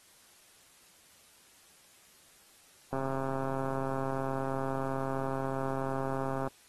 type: click train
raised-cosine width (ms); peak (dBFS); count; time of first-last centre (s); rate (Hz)
1; -21; 476; 2.93-6.475; 134
effects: white hiss -60 dBFS RMS until 6.68 s + AAC 32 kbps